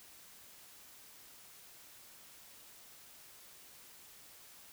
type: silence
effects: white hiss -57 dBFS RMS until 4.72 s